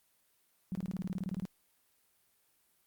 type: tone bursts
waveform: sine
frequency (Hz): 186.1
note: F#3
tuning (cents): +10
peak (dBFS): -33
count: 14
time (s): 0.72-1.453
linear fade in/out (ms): 0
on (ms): 31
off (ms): 23
effects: white hiss -72 dBFS RMS until 2.86 s + Opus 32 kbps